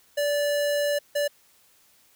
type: tone bursts at uneven times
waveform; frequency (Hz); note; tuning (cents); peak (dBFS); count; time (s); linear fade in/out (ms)
square; 581; D5; -19; -23; 2; 0.17-0.99 / 1.15-1.28; 10
effects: white hiss -60 dBFS RMS until 2.15 s